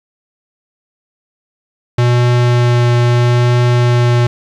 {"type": "tone with vibrato", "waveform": "square", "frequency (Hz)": 121.2, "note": "B2", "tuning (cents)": -32, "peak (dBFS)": -9, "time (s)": [1.98, 4.27], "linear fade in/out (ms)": 5, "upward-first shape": "triangle", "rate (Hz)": 0.77, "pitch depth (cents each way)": 11, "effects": ["low-pass 5000 Hz 12 dB/octave", "8-bit"]}